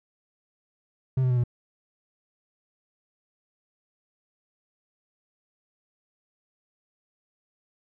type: tone with pitch steps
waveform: triangle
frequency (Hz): 130.81 / 127.45 / 124.18 / 121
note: C3 / C3 / B2 / B2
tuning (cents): 0 / -45 / +10 / -35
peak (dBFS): -18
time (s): 1.17-1.438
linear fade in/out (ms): 5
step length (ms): 67
effects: none